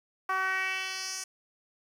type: tone with band-pass filter sweep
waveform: 10% pulse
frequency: 378.4 Hz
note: F#4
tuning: 39 cents sharp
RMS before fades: -32 dBFS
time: 0.29-1.24 s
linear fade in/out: 5 ms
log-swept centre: 1100 to 7300 Hz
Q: 2.2
effects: 9-bit